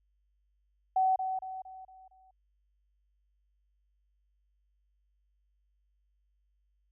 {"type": "tone with echo", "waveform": "sine", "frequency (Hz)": 755, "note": "F#5", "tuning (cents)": 35, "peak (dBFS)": -23, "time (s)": [0.96, 1.16], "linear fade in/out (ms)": 5, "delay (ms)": 230, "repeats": 5, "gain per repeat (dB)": -7, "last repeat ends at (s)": 2.31, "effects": ["added 50 Hz sine -70 dBFS peak until 6.91 s"]}